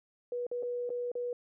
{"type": "tone with dropouts", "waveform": "sine", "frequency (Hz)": 486.8, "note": "B4", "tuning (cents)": -25, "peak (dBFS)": -32, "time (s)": [0.32, 1.33], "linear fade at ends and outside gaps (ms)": 2, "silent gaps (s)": [[0.467, 0.514], [0.626, 0.631], [0.893, 0.902], [1.117, 1.153]], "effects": []}